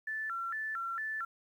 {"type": "tone with vibrato", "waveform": "sine", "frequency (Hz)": 1544, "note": "G6", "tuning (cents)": -27, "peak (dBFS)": -34, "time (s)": [0.07, 1.25], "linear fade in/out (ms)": 5, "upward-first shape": "square", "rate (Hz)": 2.2, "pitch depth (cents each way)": 220, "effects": ["11-bit"]}